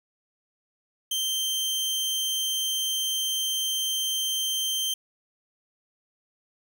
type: tone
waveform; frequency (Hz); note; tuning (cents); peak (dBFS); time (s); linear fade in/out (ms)
sawtooth; 3136; G7; 0; -22; 1.11-4.94; 5
effects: none